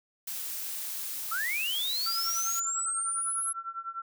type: noise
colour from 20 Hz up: blue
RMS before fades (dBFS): -36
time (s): 0.27-2.6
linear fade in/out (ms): 5
type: linear sweep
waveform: sine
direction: up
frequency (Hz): 1251 to 11020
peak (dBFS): -29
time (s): 1.31-3.53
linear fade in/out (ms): 10
type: tone with tremolo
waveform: sine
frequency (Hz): 1350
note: E6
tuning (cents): +41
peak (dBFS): -31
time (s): 2.06-4.02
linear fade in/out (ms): 5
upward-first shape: triangle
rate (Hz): 10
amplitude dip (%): 95
effects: none